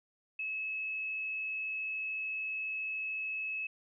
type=tone; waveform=sine; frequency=2587 Hz; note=E7; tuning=33 cents flat; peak=-34 dBFS; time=0.39-3.67 s; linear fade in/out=5 ms; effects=none